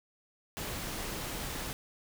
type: noise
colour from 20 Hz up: pink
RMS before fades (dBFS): -38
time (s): 0.57-1.73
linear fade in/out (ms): 0
effects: none